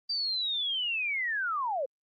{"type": "linear sweep", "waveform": "sine", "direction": "down", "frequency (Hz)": [4710, 493.9], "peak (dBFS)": -28, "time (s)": [0.09, 1.86], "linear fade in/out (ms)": 10, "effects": ["Opus 24 kbps"]}